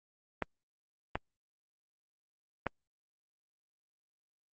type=clicks; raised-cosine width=0.5 ms; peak=-16 dBFS; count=3; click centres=0.423 / 1.155 / 2.667 s; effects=Opus 24 kbps